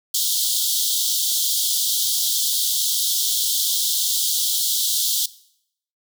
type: high-pass noise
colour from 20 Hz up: pink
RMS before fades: -21 dBFS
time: 0.14-5.26 s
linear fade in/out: 5 ms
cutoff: 3200 Hz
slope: 96 dB/octave
effects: noise-tail reverb RT60 0.7 s tail -19 dB re dry